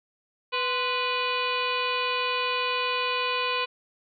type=harmonic tone with a mistuned harmonic; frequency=493.9 Hz; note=B4; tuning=in tune; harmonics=1 / 2 / 3 / 4 / 5 / 6 / 7 / 8 / 9; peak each=-32 / -29 / -36 / -40 / -30 / -33 / -39 / -38 / -41 dBFS; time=0.52-3.66 s; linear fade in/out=20 ms; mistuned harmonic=2; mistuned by=+77 cents; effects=none